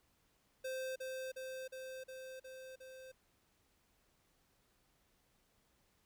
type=tone with echo; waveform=square; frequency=521 Hz; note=C5; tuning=7 cents flat; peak=-40 dBFS; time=0.64-0.96 s; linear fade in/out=10 ms; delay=360 ms; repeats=6; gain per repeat=-2 dB; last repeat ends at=3.12 s; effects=pink hiss -75 dBFS RMS until 6.05 s